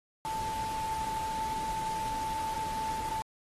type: tone in noise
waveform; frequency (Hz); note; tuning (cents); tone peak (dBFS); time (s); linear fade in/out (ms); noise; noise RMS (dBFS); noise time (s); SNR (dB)
sine; 880; A5; 0; -32; 0.25-3.22; 0; pink; -42; 0.25-3.22; +7
effects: AAC 32 kbps